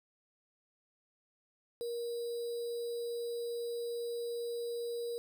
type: tone with sample-and-hold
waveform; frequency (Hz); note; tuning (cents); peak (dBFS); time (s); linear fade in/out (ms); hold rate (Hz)
sine; 472.4; A#4; +23; -35; 1.81-5.18; 0; 4410
effects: none